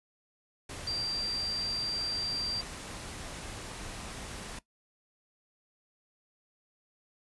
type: tone in noise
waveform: sine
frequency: 4713 Hz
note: D8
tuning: 5 cents sharp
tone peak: -31 dBFS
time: 0.87-2.61 s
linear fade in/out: 5 ms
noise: pink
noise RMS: -42 dBFS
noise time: 0.69-4.59 s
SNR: +8 dB
effects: noise-tail reverb RT60 0.1 s tail -17 dB re dry + resampled to 24000 Hz